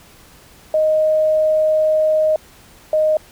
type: tone pair in turn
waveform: sine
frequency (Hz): 622.3 / 619.9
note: D#5 / D#5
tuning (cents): 0 / -7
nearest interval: unison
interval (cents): 7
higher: first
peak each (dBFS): -12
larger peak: neither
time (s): 0.74-2.36 / 2.93-3.17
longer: first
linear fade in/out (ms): 2
effects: pink hiss -46 dBFS RMS until 3.31 s